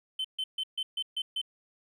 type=tone bursts; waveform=triangle; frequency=3072 Hz; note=G7; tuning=36 cents flat; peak=-27 dBFS; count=7; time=0.19-1.415 s; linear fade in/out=5 ms; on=55 ms; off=140 ms; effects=tanh soft clip ceiling -24 dBFS